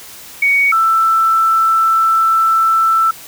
sine tone pair in turn, 2239 / 1328.5 Hz, C#7 / E6, +17 / +13 cents, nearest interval major sixth, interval 904 cents, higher first, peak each -9 dBFS, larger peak neither, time 0.42-0.72 / 0.72-3.11 s, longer second, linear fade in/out 5 ms, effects white hiss -35 dBFS RMS until 3.27 s

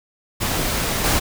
pink noise with level steps, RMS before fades -22 / -18 dBFS, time 0.4-1.2 s, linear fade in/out 20 ms, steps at 1.04 s, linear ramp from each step 10 ms, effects none

